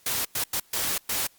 white noise bursts at uneven times, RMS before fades -27 dBFS, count 5, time 0.06-0.25 / 0.35-0.44 / 0.53-0.6 / 0.73-0.98 / 1.09-1.27 s, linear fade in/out 5 ms, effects white hiss -59 dBFS RMS until 1.38 s + Opus 48 kbps

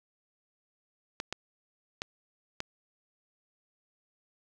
clicks, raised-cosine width 0.2 ms, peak -16 dBFS, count 4, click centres 1.201 / 1.326 / 2.019 / 2.604 s, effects none

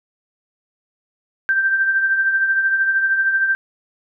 sine tone with tremolo, 1568 Hz, G6, in tune, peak -12 dBFS, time 1.49-3.55 s, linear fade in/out 0 ms, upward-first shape triangle, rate 13 Hz, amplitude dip 55%, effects none

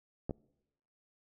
clicks, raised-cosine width 2 ms, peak -22 / -24 dBFS, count 2, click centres 0.295 / 0.309 s, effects noise-tail reverb RT60 0.9 s tail -25 dB re dry

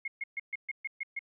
sine tone bursts, 2154 Hz, C7, 50 cents sharp, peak -32 dBFS, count 8, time 0.05-1.192 s, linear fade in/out 5 ms, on 29 ms, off 130 ms, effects none

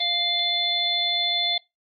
harmonic tone, 698.5 Hz, F5, in tune, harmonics 1 / 3 / 5 / 6, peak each -31 / -31 / -22 / -28 dBFS, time 0-1.58 s, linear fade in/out 5 ms, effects noise-tail reverb RT60 0.2 s tail -22 dB re dry + Opus 24 kbps

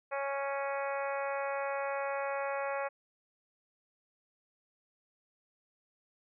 harmonic tone, 277.2 Hz, C#4, in tune, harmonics 2 / 3 / 4 / 5 / 6 / 7 / 8 / 9, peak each -35 / -39 / -41 / -43 / -45 / -46 / -47 / -48 dBFS, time 0.11-2.89 s, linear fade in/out 20 ms, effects none

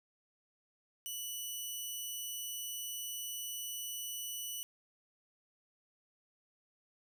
10% pulse tone, 2960 Hz, F#7, in tune, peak -31 dBFS, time 1.06-4.63 s, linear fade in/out 0 ms, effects none

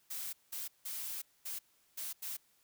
blue noise bursts at uneven times, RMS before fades -41 dBFS, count 6, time 0.1-0.33 / 0.52-0.68 / 0.85-1.22 / 1.45-1.59 / 1.97-2.13 / 2.22-2.37 s, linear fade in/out 10 ms, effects white hiss -71 dBFS RMS until 2.63 s

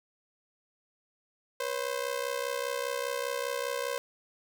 sawtooth ring-modulated tone, 519 Hz, C5, 14 cents flat, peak -24 dBFS, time 1.6-3.98 s, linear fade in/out 0 ms, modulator 32.5 Hz, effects none

